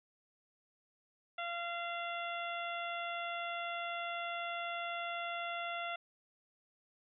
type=harmonic tone; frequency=688 Hz; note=F5; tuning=26 cents flat; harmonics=1 / 2 / 3 / 4 / 5; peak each=-41 / -42 / -45 / -46 / -48 dBFS; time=1.38-5.96 s; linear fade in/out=5 ms; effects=none